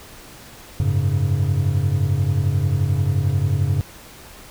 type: chord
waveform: triangle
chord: F# suspended second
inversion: none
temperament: equal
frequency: 92.5 / 103.83 / 138.59 Hz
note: F#2 / G#2 / C#3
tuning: 0 / 0 / 0 cents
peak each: -19 dBFS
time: 0.8-3.81 s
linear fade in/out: 0 ms
effects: pink hiss -42 dBFS RMS until 4.5 s